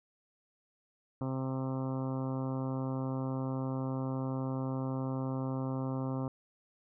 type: harmonic tone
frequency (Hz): 131.8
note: C3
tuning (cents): +13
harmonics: 1 / 2 / 3 / 4 / 5 / 6 / 7 / 8 / 9 / 10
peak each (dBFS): -35 / -36 / -46 / -43 / -49 / -49 / -49 / -50 / -51 / -56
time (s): 1.21-6.28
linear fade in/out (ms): 2
effects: none